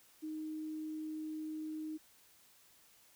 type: tone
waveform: sine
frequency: 311.1 Hz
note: D#4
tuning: in tune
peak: -39 dBFS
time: 0.22-1.98 s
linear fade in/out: 20 ms
effects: white hiss -65 dBFS RMS until 3.15 s